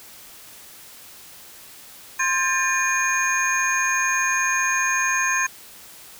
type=tone cluster; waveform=sine; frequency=1049 / 1598 / 1773 / 2445 / 6480 Hz; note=C6 / G6 / A6 / D#7 / G#8; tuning=+4 / +33 / +13 / -31 / -43 cents; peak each=-25 dBFS; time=2.19-5.47 s; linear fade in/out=10 ms; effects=tanh soft clip ceiling -7 dBFS + white hiss -44 dBFS RMS until 6.19 s